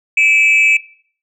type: tone pair together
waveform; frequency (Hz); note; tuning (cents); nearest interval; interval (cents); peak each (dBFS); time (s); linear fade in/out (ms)
sine; 2328 / 2593; D7 / E7; -16 / -29; major second; 187; -10; 0.17-0.77; 5
effects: noise-tail reverb RT60 0.5 s tail -17 dB re dry + tanh soft clip ceiling -4 dBFS